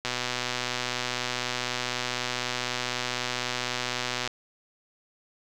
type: click train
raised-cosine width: 0.2 ms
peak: -11 dBFS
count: 525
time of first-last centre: 0.05-4.276 s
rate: 124 Hz
effects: none